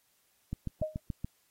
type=click train; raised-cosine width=5 ms; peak=-22 dBFS; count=6; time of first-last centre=0.53-1.245 s; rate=6.99 Hz
type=tone with exponential decay; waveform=sine; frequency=621 Hz; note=D#5; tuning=3 cents flat; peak=-26 dBFS; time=0.82-1 s; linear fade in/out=5 ms; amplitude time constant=37 ms
effects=white hiss -71 dBFS RMS until 1.5 s + AAC 48 kbps